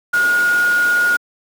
sine tone in noise, 1436 Hz, F6, 48 cents sharp, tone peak -12 dBFS, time 0.13-1.17 s, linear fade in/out 10 ms, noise pink, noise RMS -27 dBFS, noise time 0.13-1.17 s, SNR +12 dB, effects high-pass 300 Hz 12 dB/octave

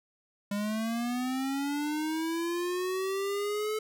square linear sweep, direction up, 200.9 to 434.2 Hz, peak -30 dBFS, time 0.51-3.79 s, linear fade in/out 5 ms, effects none

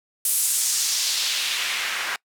white noise with band-pass filter sweep, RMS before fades -24 dBFS, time 0.25-2.16 s, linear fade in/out 2 ms, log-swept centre 11000 to 1500 Hz, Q 1.4, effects noise-tail reverb RT60 0.1 s tail -24 dB re dry

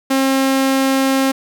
sawtooth tone, 268 Hz, C4, 42 cents sharp, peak -9 dBFS, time 0.1-1.32 s, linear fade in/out 10 ms, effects none

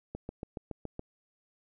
click train, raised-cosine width 2 ms, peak -24 dBFS, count 7, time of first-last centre 0.15-0.994 s, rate 7.11 Hz, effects none

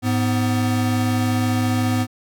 square tone pair together, 105.3 / 250.4 Hz, G#2 / B3, +24 / +24 cents, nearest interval octave + minor third, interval 1500 cents, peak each -21 dBFS, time 0.02-2.07 s, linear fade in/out 50 ms, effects none

